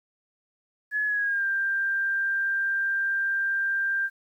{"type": "tone with pitch glide", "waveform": "sine", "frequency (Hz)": [1700, 1586.2], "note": ["G#6", "G6"], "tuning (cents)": [40, 20], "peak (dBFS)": -23, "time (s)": [0.91, 4.1], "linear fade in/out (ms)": 50, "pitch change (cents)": -120, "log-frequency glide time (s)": [1.06, 1.45], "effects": ["10-bit"]}